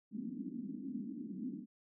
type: band-pass noise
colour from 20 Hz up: white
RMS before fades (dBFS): -43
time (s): 0.11-1.66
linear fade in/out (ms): 50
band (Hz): 200 to 270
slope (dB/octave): 48
effects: none